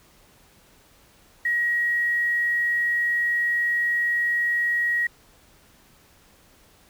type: tone with quantisation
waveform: sine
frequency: 1900 Hz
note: A#6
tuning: 33 cents sharp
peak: -20 dBFS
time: 1.45-5.07 s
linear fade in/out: 5 ms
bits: 8
effects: pink hiss -56 dBFS RMS until 6.89 s